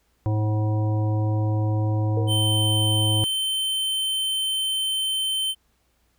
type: harmonic tone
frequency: 107.1 Hz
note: A2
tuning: 46 cents flat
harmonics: 1 / 3 / 5 / 7 / 9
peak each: -20 / -30 / -34 / -37 / -39 dBFS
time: 0.26-3.24 s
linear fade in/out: 0 ms
type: tone with exponential decay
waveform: sine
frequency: 465.6 Hz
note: A#4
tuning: 2 cents flat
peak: -23 dBFS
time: 2.17-2.44 s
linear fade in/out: 2 ms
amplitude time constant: 57 ms
type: tone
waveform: square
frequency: 3091 Hz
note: G7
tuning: 25 cents flat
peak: -23 dBFS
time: 2.27-5.55 s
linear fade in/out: 50 ms
effects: added 60 Hz sine -68 dBFS peak until 6.18 s + pink hiss -68 dBFS RMS until 6.18 s